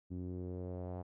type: tone with low-pass filter sweep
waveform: sawtooth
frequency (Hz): 90.3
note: F#2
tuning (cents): -42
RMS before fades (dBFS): -42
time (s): 0.1-1.03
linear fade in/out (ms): 20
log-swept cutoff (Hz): 270 to 750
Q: 2.4
effects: none